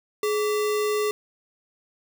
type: tone with sample-and-hold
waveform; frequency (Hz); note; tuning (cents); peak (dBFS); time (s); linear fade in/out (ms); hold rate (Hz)
sine; 421.7; G#4; +26; -21; 0.23-1.11; 2; 1575
effects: none